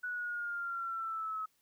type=exponential sweep; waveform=sine; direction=down; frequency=1480 to 1281 Hz; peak=-35 dBFS; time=0.03-1.46 s; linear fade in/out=10 ms; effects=white hiss -74 dBFS RMS until 1.61 s